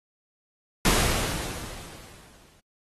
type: noise with exponential decay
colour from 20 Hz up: pink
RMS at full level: -20 dBFS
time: 0.85-2.6 s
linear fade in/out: 2 ms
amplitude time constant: 380 ms
effects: AAC 32 kbps